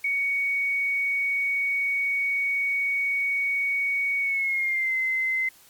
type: tone with pitch glide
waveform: sine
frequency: 2236 to 2062 Hz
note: C#7 to C7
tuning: +14 to -26 cents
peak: -22 dBFS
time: 0.04-5.49 s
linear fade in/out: 5 ms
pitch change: -140 cents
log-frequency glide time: 4.2-4.95 s
effects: white hiss -54 dBFS RMS until 5.69 s + MP3 96 kbps